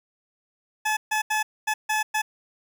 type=tone bursts at uneven times; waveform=20% pulse; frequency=860 Hz; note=A5; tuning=40 cents flat; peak=-17 dBFS; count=6; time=0.85-0.97 / 1.11-1.22 / 1.3-1.43 / 1.67-1.74 / 1.89-2.03 / 2.14-2.22 s; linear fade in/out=10 ms; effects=none